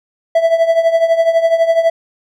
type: tone with tremolo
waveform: triangle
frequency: 661 Hz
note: E5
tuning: 5 cents sharp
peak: -4 dBFS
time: 0.35-1.9 s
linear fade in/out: 5 ms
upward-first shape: triangle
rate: 12 Hz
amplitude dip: 80%
effects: none